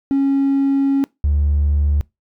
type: tone pair in turn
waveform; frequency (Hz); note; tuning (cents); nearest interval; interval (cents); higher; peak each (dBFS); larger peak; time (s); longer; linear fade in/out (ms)
triangle; 275 / 72.84; C#4 / D2; -14 / -14; octave + major seventh; 2300; first; -10; neither; 0.11-1.04 / 1.24-2.01; first; 0
effects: noise-tail reverb RT60 0.2 s tail -24 dB re dry + tanh soft clip ceiling -9 dBFS